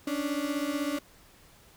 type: beating tone pair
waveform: 35% pulse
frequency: 280.9 / 296.9 Hz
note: C#4 / D4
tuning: +23 / +19 cents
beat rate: 16 Hz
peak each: -30 dBFS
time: 0.07-0.99 s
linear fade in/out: 5 ms
effects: pink hiss -57 dBFS RMS until 1.76 s